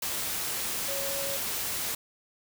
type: tone in noise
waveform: sine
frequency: 554.4 Hz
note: C#5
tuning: in tune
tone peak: -35 dBFS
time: 0.88-1.37 s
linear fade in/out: 5 ms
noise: white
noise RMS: -32 dBFS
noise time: 0.02-1.95 s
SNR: -6 dB
effects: none